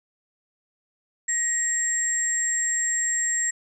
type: tone pair together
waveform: sine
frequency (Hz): 1887 / 7541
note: A#6 / A#8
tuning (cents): +21 / +19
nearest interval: 2 octaves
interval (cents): 2398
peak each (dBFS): -27 / -23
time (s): 1.28-3.51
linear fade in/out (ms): 10
effects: none